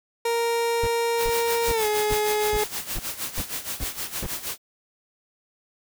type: tone with pitch glide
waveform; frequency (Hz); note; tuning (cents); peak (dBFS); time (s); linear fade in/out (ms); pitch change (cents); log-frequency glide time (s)
30% pulse; 466.2 to 422.6; A#4 to G#4; 0 to +30; -19; 0.25-2.64; 5; -170; 1.71-1.86
type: noise bursts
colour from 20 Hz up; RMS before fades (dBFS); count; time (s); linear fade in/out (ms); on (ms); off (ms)
brown; -28; 9; 0.83-4.266; 5; 44; 380
type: noise with tremolo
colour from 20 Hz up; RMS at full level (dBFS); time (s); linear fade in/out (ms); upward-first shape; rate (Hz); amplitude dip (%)
white; -29; 1.17-4.58; 50; sine; 6.4; 75
effects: none